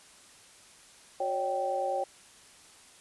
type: tone cluster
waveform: sine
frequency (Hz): 365.8 / 551 / 601 / 780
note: F#4 / C#5 / D5 / G5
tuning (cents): -20 / -11 / +40 / -9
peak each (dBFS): -40 / -31 / -40 / -31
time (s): 1.2-2.04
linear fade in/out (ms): 5
effects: white hiss -55 dBFS RMS until 3 s + resampled to 24000 Hz